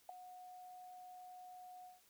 sine tone with ADSR envelope, 730 Hz, F#5, 24 cents flat, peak -40 dBFS, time 0.09-2.01 s, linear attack 3 ms, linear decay 8 ms, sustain -12 dB, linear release 160 ms, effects white hiss -70 dBFS RMS until 2.09 s

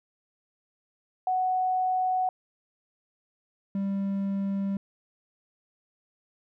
sine / triangle tone pair in turn, 742 / 196.88 Hz, F#5 / G3, +5 / +8 cents, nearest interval octave + major seventh, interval 2297 cents, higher first, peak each -23 / -24 dBFS, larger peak first, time 1.27-2.29 / 3.75-4.77 s, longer neither, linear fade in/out 2 ms, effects none

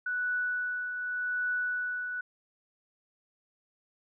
sine tone with tremolo, 1480 Hz, F#6, in tune, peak -27 dBFS, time 0.06-2.21 s, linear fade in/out 5 ms, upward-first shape triangle, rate 0.86 Hz, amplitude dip 50%, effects none

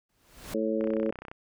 pink noise with exponential growth, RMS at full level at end -37 dBFS, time 0.09-0.54 s, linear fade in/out 5 ms, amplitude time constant 96 ms
harmonic tone, 110.1 Hz, A2, 2 cents sharp, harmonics 2 / 3 / 4 / 5, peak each -31 / -31 / -31 / -31 dBFS, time 0.54-1.11 s, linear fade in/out 5 ms
click train, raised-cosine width 0.5 ms, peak -26 dBFS, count 17, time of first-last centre 0.81-1.315 s, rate 31.7 Hz
effects none

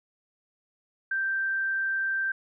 sine tone, 1568 Hz, G6, in tune, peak -25 dBFS, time 1.11-2.32 s, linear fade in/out 5 ms, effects none

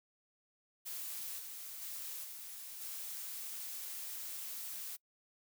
blue noise with level steps, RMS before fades -43 / -47 / -44 / -48 / -44 dBFS, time 0.85-4.97 s, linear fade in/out 20 ms, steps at 1.38 / 1.81 / 2.23 / 2.8 s, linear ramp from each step 20 ms, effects noise-tail reverb RT60 0.1 s tail -25 dB re dry

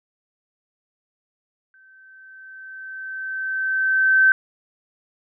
sine tone with exponential growth, 1544 Hz, G6, 27 cents flat, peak -10 dBFS, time 1.74-4.32 s, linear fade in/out 1 ms, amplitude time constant 560 ms, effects none

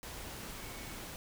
sine tone in noise, 2218 Hz, C#7, in tune, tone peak -55 dBFS, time 0.58-0.95 s, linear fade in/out 0 ms, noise pink, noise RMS -45 dBFS, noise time 0.03-1.16 s, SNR -13 dB, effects none

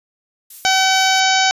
violet noise with tremolo, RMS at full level -33 dBFS, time 0.5-1.2 s, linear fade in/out 5 ms, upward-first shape sine, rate 4.5 Hz, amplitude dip 45%
harmonic tone, 761 Hz, F#5, 48 cents sharp, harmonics 1 / 2 / 3 / 4 / 5 / 6 / 7 / 8 / 9, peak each -16 / -19 / -21 / -22 / -23 / -24 / -24 / -25 / -26 dBFS, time 0.65-1.51 s, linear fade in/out 0 ms
effects resampled to 32000 Hz

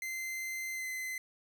45% pulse tone with pitch glide, 2074 to 2047 Hz, C7 to C7, -16 to -38 cents, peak -36 dBFS, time 0.02-1.18 s, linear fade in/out 2 ms, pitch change -22 cents, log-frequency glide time 0.74-0.86 s, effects none

